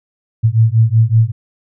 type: beating tone pair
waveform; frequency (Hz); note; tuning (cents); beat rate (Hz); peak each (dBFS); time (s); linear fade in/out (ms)
sine; 110 / 115.3; A2 / A#2; 0 / -19; 5.3; -11; 0.43-1.32; 20
effects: none